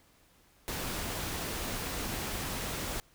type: noise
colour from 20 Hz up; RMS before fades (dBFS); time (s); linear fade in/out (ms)
pink; -36; 0.68-3; 0
effects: pink hiss -64 dBFS RMS until 3.14 s